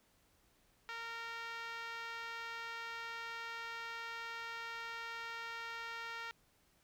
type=tone with band-pass filter; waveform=5% pulse; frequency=461.1 Hz; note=A#4; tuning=19 cents flat; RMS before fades=-45 dBFS; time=0.89-6.31 s; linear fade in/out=0 ms; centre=1400 Hz; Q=1.3; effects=pink hiss -72 dBFS RMS until 6.83 s